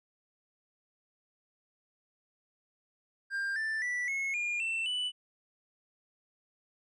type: tone with pitch steps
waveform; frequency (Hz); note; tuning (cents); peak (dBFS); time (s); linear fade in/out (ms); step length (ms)
triangle; 1595 / 1769.8 / 1963.7 / 2179 / 2418 / 2682 / 2976; G6 / A6 / B6 / C#7 / D7 / E7 / F#7; +30 / +10 / -10 / -30 / +50 / +29 / +9; -29; 3.3-5.12; 50; 260
effects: resampled to 24000 Hz